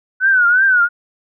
sine tone with vibrato, 1491 Hz, F#6, 13 cents sharp, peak -9 dBFS, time 0.2-0.89 s, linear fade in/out 50 ms, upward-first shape triangle, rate 2.8 Hz, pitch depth 130 cents each way, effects none

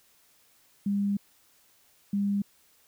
sine tone pair in turn, 201.1 / 201.1 Hz, G3 / G3, +44 / +44 cents, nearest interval unison, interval 0 cents, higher neither, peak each -24 / -24 dBFS, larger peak neither, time 0.86-1.17 / 2.13-2.42 s, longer first, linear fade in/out 5 ms, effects white hiss -63 dBFS RMS until 2.87 s

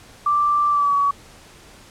sine tone with pitch glide, 1174.7 to 1132.7 Hz, D6 to C#6, 0 to +37 cents, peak -15 dBFS, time 0.26-1.11 s, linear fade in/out 5 ms, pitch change -63 cents, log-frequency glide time 0.69-0.95 s, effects pink hiss -46 dBFS RMS until 1.9 s + low-pass 10000 Hz 12 dB/octave

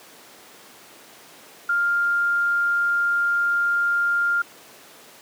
sine tone, 1400 Hz, F6, 4 cents sharp, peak -18 dBFS, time 1.69-4.42 s, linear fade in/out 5 ms, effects pink hiss -46 dBFS RMS until 5.21 s + high-pass 300 Hz 12 dB/octave

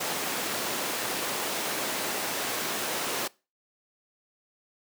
pink high-pass noise, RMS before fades -31 dBFS, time 0-3.28 s, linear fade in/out 10 ms, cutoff 320 Hz, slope 12 dB/octave, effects noise-tail reverb RT60 0.3 s tail -23 dB re dry

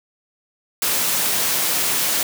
white high-pass noise, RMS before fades -20 dBFS, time 0.82-2.23 s, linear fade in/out 2 ms, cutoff 130 Hz, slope 12 dB/octave, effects none

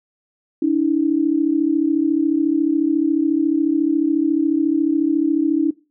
sine tone pair together, 288.5 / 322.6 Hz, D4 / E4, -31 / -37 cents, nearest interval major second, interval 194 cents, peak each -17 dBFS, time 0.62-5.71 s, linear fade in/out 5 ms, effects noise-tail reverb RT60 0.3 s tail -20 dB re dry

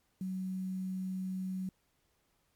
sine tone with quantisation, 187.2 Hz, F#3, 20 cents sharp, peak -34 dBFS, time 0.21-1.69 s, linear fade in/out 2 ms, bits 10, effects pink hiss -75 dBFS RMS until 2.55 s + MP3 96 kbps

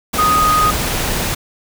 sine tone in noise, 1244.5 Hz, D#6, in tune, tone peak -11 dBFS, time 0.18-0.71 s, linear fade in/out 10 ms, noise pink, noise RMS -19 dBFS, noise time 0.13-1.35 s, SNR +5 dB, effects none

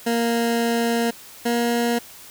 20% pulse tone pair in turn, 233.1 / 236.6 Hz, A#3 / A#3, 0 / +26 cents, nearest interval unison, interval 26 cents, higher second, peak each -14 dBFS, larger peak neither, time 0.06-1.11 / 1.45-1.99 s, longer first, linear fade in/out 10 ms, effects white hiss -43 dBFS RMS until 2.3 s

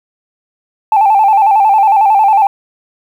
sine tone with vibrato, 830.6 Hz, G#5, in tune, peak -4 dBFS, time 0.92-2.47 s, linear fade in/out 2 ms, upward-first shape square, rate 11 Hz, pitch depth 83 cents each way, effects tanh soft clip ceiling -2 dBFS + 7-bit

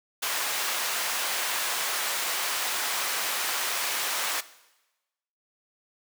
pink high-pass noise, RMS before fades -29 dBFS, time 0.22-4.41 s, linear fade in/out 10 ms, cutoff 920 Hz, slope 12 dB/octave, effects noise-tail reverb RT60 1.0 s tail -17 dB re dry

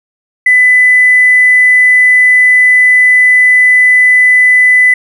triangle tone with hard clipping, 2000 Hz, B6, 21 cents sharp, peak -3 dBFS, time 0.46-4.94 s, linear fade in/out 5 ms, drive 3 dB, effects resampled to 24000 Hz

